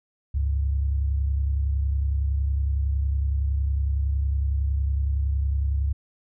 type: tone pair together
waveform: sine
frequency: 69.7 / 100.55 Hz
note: C#2 / G2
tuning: +10 / +44 cents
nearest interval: tritone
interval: 634 cents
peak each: -21 / -31 dBFS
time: 0.34-5.93 s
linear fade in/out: 10 ms
effects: none